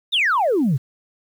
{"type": "exponential sweep", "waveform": "sine", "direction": "down", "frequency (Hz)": [3849, 117.9], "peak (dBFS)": -14, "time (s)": [0.12, 0.78], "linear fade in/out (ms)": 20, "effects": ["tanh soft clip ceiling -12 dBFS", "8-bit"]}